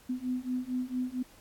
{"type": "beating tone pair", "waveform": "sine", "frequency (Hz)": [250, 254.4], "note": ["B3", "C4"], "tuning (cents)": [21, -48], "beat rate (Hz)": 4.4, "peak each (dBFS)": [-34, -33], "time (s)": [0.09, 1.23], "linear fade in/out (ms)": 10, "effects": ["pink hiss -58 dBFS RMS until 1.4 s", "AAC 64 kbps"]}